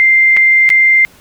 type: tone with dropouts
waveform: sine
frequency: 2093 Hz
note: C7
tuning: in tune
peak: -5 dBFS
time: 0-1.05 s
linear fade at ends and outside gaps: 0 ms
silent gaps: 0.366-0.371 / 0.691-0.702 s
effects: pink hiss -44 dBFS RMS until 1.2 s